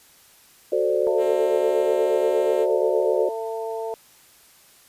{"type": "chord", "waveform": "sine", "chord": "D dominant seventh", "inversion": "first", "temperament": "equal with one note detuned", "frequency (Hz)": [370, 440, 523.3, 590], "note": ["F#4", "A4", "C5", "D5"], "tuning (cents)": [0, 0, 0, 8], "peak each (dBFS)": -24, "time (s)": [0.72, 3.29], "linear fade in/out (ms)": 5}
{"type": "harmonic tone", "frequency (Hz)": 224.2, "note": "A3", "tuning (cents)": 33, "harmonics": [2, 3, 4], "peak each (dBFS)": [-28, -32, -34], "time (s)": [1.07, 3.94], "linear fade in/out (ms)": 0}
{"type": "tone", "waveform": "5% pulse", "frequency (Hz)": 265.8, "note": "C4", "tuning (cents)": 27, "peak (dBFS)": -27, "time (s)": [1.17, 2.67], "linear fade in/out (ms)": 50}
{"effects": ["white hiss -53 dBFS RMS until 4.88 s", "resampled to 32000 Hz"]}